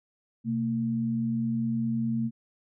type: tone pair together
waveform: sine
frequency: 127.62 / 227.4 Hz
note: C3 / A#3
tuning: -43 / -43 cents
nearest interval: minor seventh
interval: 1000 cents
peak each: -32 / -26 dBFS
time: 0.44-2.31 s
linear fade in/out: 50 ms
effects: none